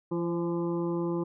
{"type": "harmonic tone with a mistuned harmonic", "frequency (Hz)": 170.7, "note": "F3", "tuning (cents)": -39, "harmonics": [1, 2, 3, 5, 6, 7], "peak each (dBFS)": [-32, -29, -39, -44, -42, -49], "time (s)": [0.11, 1.24], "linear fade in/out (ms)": 10, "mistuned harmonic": 3, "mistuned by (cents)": 23, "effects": []}